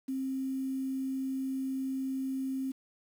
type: tone with quantisation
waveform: sine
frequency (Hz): 265.4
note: C4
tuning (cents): +25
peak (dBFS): -31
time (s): 0.08-2.72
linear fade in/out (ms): 10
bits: 9
effects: none